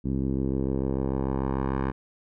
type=tone with low-pass filter sweep; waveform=10% pulse; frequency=66.7 Hz; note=C2; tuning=34 cents sharp; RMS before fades=-27 dBFS; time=0.04-1.92 s; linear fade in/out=20 ms; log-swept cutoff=250 to 1400 Hz; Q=1.4; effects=none